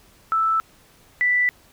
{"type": "tone pair in turn", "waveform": "sine", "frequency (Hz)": [1318.5, 1976], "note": ["E6", "B6"], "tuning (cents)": [0, 0], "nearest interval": "perfect fifth", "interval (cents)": 700, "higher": "second", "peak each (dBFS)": [-17, -16], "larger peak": "second", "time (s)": [[0.32, 0.6], [1.21, 1.49]], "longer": "neither", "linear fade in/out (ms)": 0, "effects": ["pink hiss -54 dBFS RMS until 1.72 s"]}